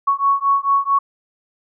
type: beating tone pair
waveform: sine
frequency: 1108.7 / 1113.2 Hz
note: C#6 / C#6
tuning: 0 / +7 cents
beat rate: 4.5 Hz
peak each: -17 dBFS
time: 0.07-0.99 s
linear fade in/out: 10 ms
effects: none